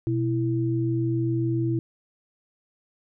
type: tone pair together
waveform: sine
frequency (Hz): 123.44 / 330.7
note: B2 / E4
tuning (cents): 0 / +6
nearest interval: octave + perfect fourth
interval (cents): 1706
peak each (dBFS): -24 / -25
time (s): 0.07-1.79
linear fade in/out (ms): 0
effects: none